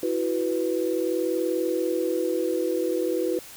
sine chord, E suspended second, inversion none, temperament equal, 329.6 / 370 / 493.9 Hz, E4 / F#4 / B4, 0 / 0 / 0 cents, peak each -27 dBFS, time 0.03-3.39 s, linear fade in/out 2 ms, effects white hiss -44 dBFS RMS until 3.56 s

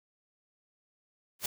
white noise with exponential growth, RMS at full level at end -25 dBFS, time 1.39-1.46 s, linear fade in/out 5 ms, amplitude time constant 15 ms, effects none

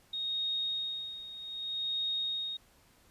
sine tone with tremolo, 3729 Hz, A#7, in tune, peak -30 dBFS, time 0.13-2.57 s, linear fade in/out 5 ms, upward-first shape sine, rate 0.64 Hz, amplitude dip 75%, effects pink hiss -64 dBFS RMS until 3.1 s + resampled to 32000 Hz

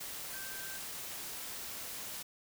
sine tone in noise, 1561 Hz, G6, 8 cents flat, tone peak -47 dBFS, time 0.33-0.78 s, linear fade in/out 10 ms, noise white, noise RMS -43 dBFS, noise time 0-2.23 s, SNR -7 dB, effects none

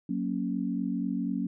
sine chord, F# major, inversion none, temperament equal, 185 / 233.1 / 277.2 Hz, F#3 / A#3 / C#4, 0 / 0 / 0 cents, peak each -32 dBFS, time 0.09-1.47 s, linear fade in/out 5 ms, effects none

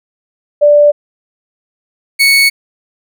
sine / 30% pulse tone pair in turn, 587.3 / 2217 Hz, D5 / C#7, 0 / 0 cents, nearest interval octave + major seventh, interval 2300 cents, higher second, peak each -3 dBFS, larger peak neither, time 0.61-0.92 / 2.19-2.5 s, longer neither, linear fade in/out 20 ms, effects none

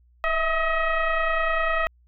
sine tone with frequency modulation, 625 Hz, D#5, 8 cents sharp, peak -20 dBFS, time 0.24-1.87 s, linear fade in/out 0 ms, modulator 640 Hz, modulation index 2.6, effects added 60 Hz sine -55 dBFS peak until 2.07 s

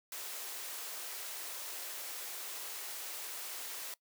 white high-pass noise, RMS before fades -43 dBFS, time 0.12-3.94 s, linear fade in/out 2 ms, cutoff 360 Hz, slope 24 dB/octave, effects noise-tail reverb RT60 0.1 s tail -20 dB re dry

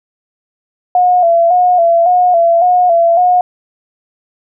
sine tone with vibrato, 698.5 Hz, F5, in tune, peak -6 dBFS, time 0.95-3.41 s, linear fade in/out 2 ms, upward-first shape square, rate 1.8 Hz, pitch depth 57 cents each way, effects none

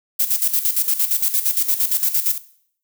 violet noise with tremolo, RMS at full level -17 dBFS, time 0.19-2.38 s, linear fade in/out 10 ms, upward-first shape square, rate 8.7 Hz, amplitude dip 70%, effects noise-tail reverb RT60 0.6 s tail -17 dB re dry

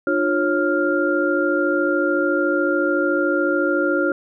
sine tone cluster, 300.5 / 354.3 / 548 / 1398 Hz, D4 / F4 / C#5 / F6, +40 / +25 / -20 / +1 cents, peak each -22 dBFS, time 0.07-4.12 s, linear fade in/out 2 ms, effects none

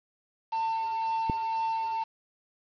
triangle tone with tremolo, 898 Hz, A5, 35 cents sharp, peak -24 dBFS, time 0.52-2.04 s, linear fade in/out 10 ms, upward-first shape triangle, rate 2 Hz, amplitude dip 30%
click, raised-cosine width 3 ms, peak -15 dBFS, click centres 1.298 s
effects resampled to 11025 Hz + 8-bit

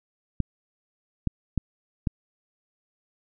clicks, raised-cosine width 5 ms, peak -11 dBFS, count 4, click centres 0.403 / 1.273 / 1.577 / 2.072 s, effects none

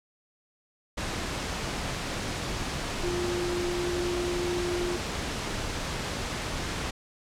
sine tone in noise, 352.6 Hz, F4, 17 cents sharp, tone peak -28 dBFS, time 3.03-4.97 s, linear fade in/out 10 ms, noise pink, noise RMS -32 dBFS, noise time 0.97-6.91 s, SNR +1 dB, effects low-pass 7000 Hz 12 dB/octave

